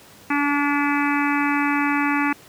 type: harmonic tone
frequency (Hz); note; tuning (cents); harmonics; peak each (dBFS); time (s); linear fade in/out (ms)
287.7; D4; -36; 1 / 3 / 4 / 5 / 6 / 7 / 8 / 9; -21 / -26 / -27 / -28 / -29 / -29 / -30 / -31; 0.3-2.33; 5
effects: pink hiss -47 dBFS RMS until 2.48 s + high-pass 100 Hz 12 dB/octave